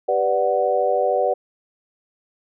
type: chord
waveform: sine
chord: G major seventh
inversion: none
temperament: equal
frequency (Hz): 392 / 493.9 / 587.3 / 740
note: G4 / B4 / D5 / F#5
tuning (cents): 0 / 0 / 0 / 0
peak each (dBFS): -26 / -21 / -21 / -22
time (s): 0.08-1.34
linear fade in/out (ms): 10
effects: none